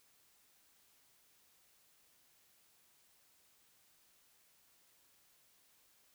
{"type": "silence", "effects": ["white hiss -70 dBFS RMS until 6.14 s"]}